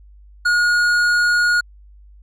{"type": "tone with tanh clipping", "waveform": "sine", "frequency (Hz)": 1440, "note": "F#6", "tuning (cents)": -47, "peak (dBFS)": -15, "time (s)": [0.45, 1.61], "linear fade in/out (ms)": 10, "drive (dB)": 11, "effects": ["added 50 Hz sine -42 dBFS peak until 2.22 s"]}